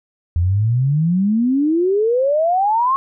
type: exponential sweep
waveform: sine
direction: up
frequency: 82.4 to 1100 Hz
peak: -13 dBFS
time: 0.36-2.96 s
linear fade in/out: 0 ms
effects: none